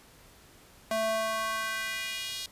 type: tone with high-pass filter sweep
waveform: square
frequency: 220.9 Hz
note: A3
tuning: 7 cents sharp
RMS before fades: -32 dBFS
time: 0.91-2.46 s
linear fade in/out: 2 ms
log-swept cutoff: 510 to 3900 Hz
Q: 2
effects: pink hiss -56 dBFS RMS until 2.51 s + resampled to 32000 Hz